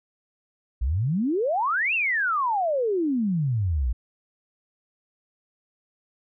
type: exponential two-way sweep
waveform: sine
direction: up then down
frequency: 55 to 2794 to 55 Hz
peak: -21 dBFS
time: 0.81-3.93 s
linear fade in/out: 10 ms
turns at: 1.94 s
effects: none